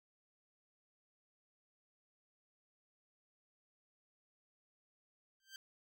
15% pulse tone with exponential growth, 1568 Hz, G6, in tune, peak -39 dBFS, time 5.4-5.56 s, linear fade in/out 1 ms, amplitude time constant 34 ms, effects none

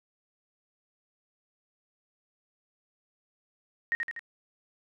sine tone with echo, 1864.7 Hz, A#6, in tune, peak -24 dBFS, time 3.92-3.95 s, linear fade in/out 0 ms, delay 81 ms, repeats 3, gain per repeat -4 dB, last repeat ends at 4.193 s, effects none

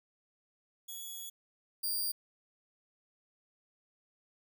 5% pulse tone pair in turn, 3376 / 4774 Hz, G#7 / D8, +28 / +28 cents, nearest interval tritone, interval 600 cents, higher second, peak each -34 / -25 dBFS, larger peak second, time 0.88-1.3 / 1.83-2.12 s, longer first, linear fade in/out 10 ms, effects none

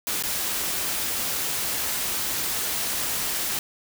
white noise with dropouts, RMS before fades -27 dBFS, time 0.07-3.59 s, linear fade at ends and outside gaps 1 ms, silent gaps 0.225-0.236 s, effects none

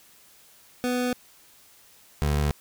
25% pulse tone pair in turn, 248.2 / 73.45 Hz, B3 / D2, +9 / +1 cents, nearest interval octave + major sixth, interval 2108 cents, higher first, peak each -20 / -18 dBFS, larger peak second, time 0.84-1.13 / 2.22-2.51 s, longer neither, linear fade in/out 0 ms, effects white hiss -55 dBFS RMS until 2.6 s

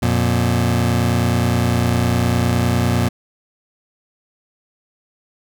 25% pulse tone pair together, 89.3 / 119.2 Hz, F2 / A#2, +39 / +39 cents, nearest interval perfect fourth, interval 500 cents, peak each -15 / -13 dBFS, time 0.02-3.09 s, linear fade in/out 10 ms, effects none

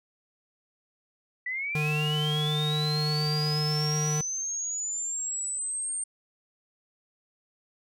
sine linear sweep, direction up, 1953 to 8750 Hz, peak -29 dBFS, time 1.46-6.04 s, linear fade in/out 5 ms
square tone with vibrato, 151.3 Hz, D#3, 48 cents flat, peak -27 dBFS, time 1.75-4.21 s, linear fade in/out 2 ms, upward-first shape triangle, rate 8.3 Hz, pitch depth 10 cents each way
effects none

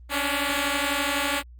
5% pulse beating tone pair, 277.9 / 289.9 Hz, C#4 / D4, +4 / -22 cents, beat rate 12 Hz, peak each -15 dBFS, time 0.09-1.43 s, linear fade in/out 50 ms, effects added 60 Hz sine -43 dBFS peak until 1.59 s + Opus 24 kbps

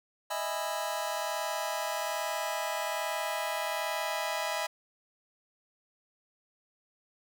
sawtooth chord, E major seventh, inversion third, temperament just, 618.1 / 659.3 / 824.1 / 988.9 Hz, D#5 / E5 / G#5 / B5, -12 / 0 / -14 / +2 cents, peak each -33 dBFS, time 0.3-4.67 s, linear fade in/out 10 ms, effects none

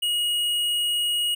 sine tone with tanh clipping, 2888 Hz, F#7, 43 cents flat, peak -23 dBFS, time 0.02-1.35 s, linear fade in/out 10 ms, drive 14 dB, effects none

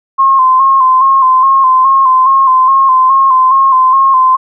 sine tone with vibrato, 1056 Hz, C6, 16 cents sharp, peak -4 dBFS, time 0.18-4.37 s, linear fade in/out 20 ms, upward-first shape square, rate 2.4 Hz, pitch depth 37 cents each way, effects none

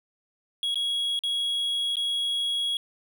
triangle tone with dropouts, 3322 Hz, G#7, in tune, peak -23 dBFS, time 0.63-2.77 s, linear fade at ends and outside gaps 1 ms, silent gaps 0.744-0.756 / 1.191-1.236 / 1.956-1.968 s, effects none

